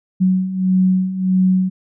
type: beating tone pair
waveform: sine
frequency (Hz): 185 / 186.6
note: F#3 / F#3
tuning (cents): 0 / +15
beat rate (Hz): 1.6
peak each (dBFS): -19 / -14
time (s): 0.2-1.7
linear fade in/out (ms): 20
effects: none